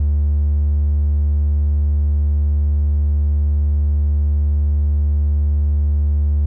triangle tone, 73.42 Hz, D2, in tune, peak -10 dBFS, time 0-6.46 s, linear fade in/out 5 ms, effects tanh soft clip ceiling -8 dBFS

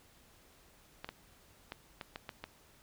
clicks, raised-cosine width 0.3 ms, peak -25 dBFS, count 7, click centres 1.045 / 1.09 / 1.721 / 2.012 / 2.159 / 2.292 / 2.44 s, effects pink hiss -63 dBFS RMS until 2.82 s

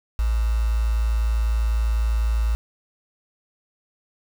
sine tone with quantisation, 56 Hz, A1, 31 cents sharp, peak -18 dBFS, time 0.19-2.55 s, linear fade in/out 0 ms, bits 6, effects none

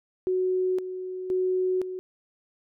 sine tone with tremolo, 370 Hz, F#4, in tune, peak -22 dBFS, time 0.27-1.99 s, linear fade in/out 0 ms, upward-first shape square, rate 0.97 Hz, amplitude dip 65%, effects none

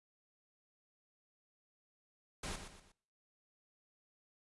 pink noise with echo, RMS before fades -42 dBFS, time 2.43-2.56 s, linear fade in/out 5 ms, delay 120 ms, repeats 3, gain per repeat -8 dB, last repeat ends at 2.92 s, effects noise-tail reverb RT60 0.6 s tail -22 dB re dry + resampled to 24000 Hz

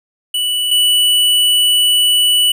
square tone pair in turn, 2960 / 2960 Hz, F#7 / F#7, 0 / 0 cents, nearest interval unison, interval 0 cents, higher neither, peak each -15 / -10 dBFS, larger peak second, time 0.34-0.71 / 0.71-2.52 s, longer second, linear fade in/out 5 ms, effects none

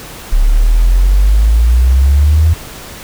sine exponential sweep, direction up, 34.13 to 82.6 Hz, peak -5 dBFS, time 0.32-2.54 s, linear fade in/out 10 ms, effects pink hiss -30 dBFS RMS until 3.03 s

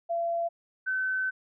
sine tone pair in turn, 679 / 1524.3 Hz, F5 / G6, -49 / -49 cents, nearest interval octave + major second, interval 1400 cents, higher second, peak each -26 dBFS, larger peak neither, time 0.09-0.49 / 0.86-1.31 s, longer second, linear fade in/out 20 ms, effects none

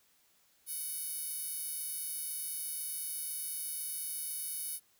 10% pulse tone with high-pass filter, 746 Hz, F#5, 14 cents sharp, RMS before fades -39 dBFS, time 0.66-4.8 s, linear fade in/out 50 ms, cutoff 10000 Hz, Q 1.4, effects white hiss -69 dBFS RMS until 4.99 s

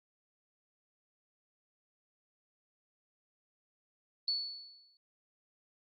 sine tone with exponential decay, 4435 Hz, C#8, in tune, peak -28 dBFS, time 4.28-4.97 s, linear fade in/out 1 ms, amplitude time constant 150 ms, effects Opus 48 kbps

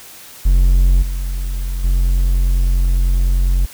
triangle tone with level steps, 44.96 Hz, F#1, 49 cents flat, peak -6 / -16 / -9 dBFS, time 0.45-3.66 s, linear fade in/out 10 ms, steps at 1.02 / 1.84 s, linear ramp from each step 5 ms, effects white hiss -38 dBFS RMS until 3.73 s

